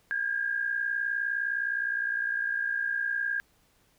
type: tone pair together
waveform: sine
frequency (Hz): 1612.4 / 1672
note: G6 / G#6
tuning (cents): +48 / +11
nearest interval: minor second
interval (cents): 63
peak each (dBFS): -28 / -33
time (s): 0.11-3.4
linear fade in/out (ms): 0
effects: pink hiss -66 dBFS RMS until 3.98 s